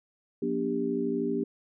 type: tone cluster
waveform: sine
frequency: 178.3 / 239.7 / 292.2 / 396.1 Hz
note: F3 / A#3 / D4 / G4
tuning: +36 / +48 / -9 / +18 cents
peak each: -38 / -31 / -32 / -30 dBFS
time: 0.42-1.44 s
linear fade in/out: 5 ms
effects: none